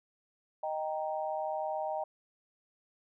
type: chord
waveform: sine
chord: Eb major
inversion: none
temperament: equal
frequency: 622.3 / 784 / 932.3 Hz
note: Eb5 / G5 / Bb5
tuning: 0 / 0 / 0 cents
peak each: -35 / -36 / -40 dBFS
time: 0.63-2.04 s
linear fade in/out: 5 ms
effects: none